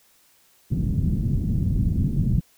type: low-pass noise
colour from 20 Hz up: white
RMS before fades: -22 dBFS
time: 0.7-2.41 s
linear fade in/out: 20 ms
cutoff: 190 Hz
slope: 24 dB/octave
effects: white hiss -59 dBFS RMS until 2.57 s